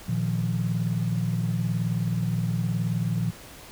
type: chord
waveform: sine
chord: Bb suspended fourth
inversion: none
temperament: equal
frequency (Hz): 116.54 / 155.56 / 174.61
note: Bb2 / Eb3 / F3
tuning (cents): 0 / 0 / 0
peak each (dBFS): -26 / -29 / -27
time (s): 0.08-3.31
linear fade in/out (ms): 10
effects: tanh soft clip ceiling -14 dBFS + pink hiss -45 dBFS RMS until 3.71 s